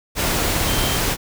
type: tone in noise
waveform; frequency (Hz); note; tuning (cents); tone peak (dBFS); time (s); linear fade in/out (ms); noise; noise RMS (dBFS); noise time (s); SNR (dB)
sine; 3136; G7; 0; -28; 0.65-1; 50; pink; -20; 0.15-1.17; -11
effects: none